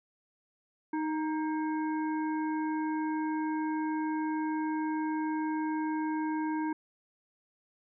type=harmonic tone with a mistuned harmonic; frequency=311.1 Hz; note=D#4; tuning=in tune; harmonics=1 / 3 / 5 / 7; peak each=-30 / -36 / -44 / -50 dBFS; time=0.93-6.73 s; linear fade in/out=5 ms; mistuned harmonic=5; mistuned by=+46 cents; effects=none